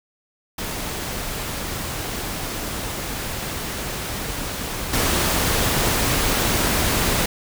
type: noise with level steps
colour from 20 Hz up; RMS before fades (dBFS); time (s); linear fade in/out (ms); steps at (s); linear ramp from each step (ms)
pink; -28 / -20; 0.58-7.26; 5; 4.93; 5
effects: none